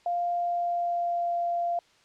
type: tone with pitch glide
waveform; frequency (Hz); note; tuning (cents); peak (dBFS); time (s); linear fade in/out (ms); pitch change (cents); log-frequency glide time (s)
sine; 698.5 to 691.7; F5 to F5; 0 to -17; -25; 0.06-1.79; 2; -17; 0.32-1.36
effects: white hiss -61 dBFS RMS until 2.04 s + low-pass 5000 Hz 12 dB/octave